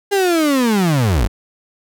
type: linear sweep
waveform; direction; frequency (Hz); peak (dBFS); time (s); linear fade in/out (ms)
35% pulse; down; 409 to 40.1; -11; 0.11-1.28; 20
effects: none